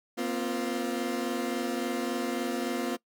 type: chord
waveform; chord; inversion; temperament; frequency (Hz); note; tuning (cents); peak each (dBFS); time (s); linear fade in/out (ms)
30% pulse; Bb suspended second; none; equal with one note detuned; 238 / 261.6 / 349.2; Bb3 / C4 / F4; +36 / 0 / 0; -31; 0.17-2.97; 20
effects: noise-tail reverb RT60 0.1 s tail -21 dB re dry